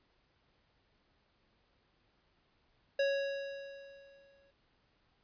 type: tone with exponential decay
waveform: square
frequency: 554.4 Hz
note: C#5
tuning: in tune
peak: -28 dBFS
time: 2.99-4.51 s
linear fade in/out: 5 ms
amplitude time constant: 330 ms
effects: pink hiss -73 dBFS RMS until 5.23 s + resampled to 11025 Hz